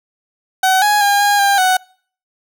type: tone with pitch steps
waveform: 30% pulse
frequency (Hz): 755 / 832 / 809 / 816 / 799 / 744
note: F#5 / G#5 / G#5 / G#5 / G5 / F#5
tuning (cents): +35 / +3 / -46 / -31 / +33 / +9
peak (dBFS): -8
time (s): 0.63-1.77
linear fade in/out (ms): 5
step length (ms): 190
effects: noise-tail reverb RT60 0.5 s tail -25 dB re dry